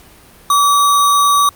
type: tone with sample-and-hold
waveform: sine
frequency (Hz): 1147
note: D6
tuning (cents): -41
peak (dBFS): -8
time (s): 0.5-1.49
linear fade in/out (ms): 2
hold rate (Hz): 4900
effects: pink hiss -43 dBFS RMS until 1.55 s + Opus 48 kbps